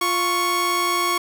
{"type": "tone pair together", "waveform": "sawtooth", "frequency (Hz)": [349.2, 1106.8], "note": ["F4", "C#6"], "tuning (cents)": [0, -3], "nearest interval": "octave + minor sixth", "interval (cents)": 1997, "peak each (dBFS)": [-22, -16], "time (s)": [0.01, 1.18], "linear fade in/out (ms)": 5, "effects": []}